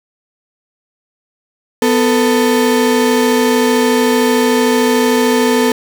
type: tone pair together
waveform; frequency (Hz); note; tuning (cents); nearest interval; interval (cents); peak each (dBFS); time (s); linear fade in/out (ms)
35% pulse; 249 / 444.6; B3 / A4; +14 / +18; minor seventh; 1004; -11; 1.82-5.72; 2
effects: none